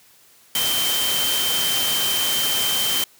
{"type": "tone in noise", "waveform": "sine", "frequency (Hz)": 3116, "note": "G7", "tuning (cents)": -11, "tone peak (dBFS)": -22, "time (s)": [0.55, 3.04], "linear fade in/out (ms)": 2, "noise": "white", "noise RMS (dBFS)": -23, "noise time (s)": [0.55, 3.04], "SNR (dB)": -2, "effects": ["white hiss -53 dBFS RMS until 3.19 s", "high-pass 80 Hz 12 dB/octave"]}